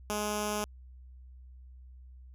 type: tone with notch filter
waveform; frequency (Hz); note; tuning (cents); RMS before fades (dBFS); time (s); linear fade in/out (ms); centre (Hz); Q
5% pulse; 209.5; G#3; +15; -33; 0.1-0.64; 0; 1900; 0.89
effects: added 63 Hz sine -48 dBFS peak until 2.34 s + resampled to 32000 Hz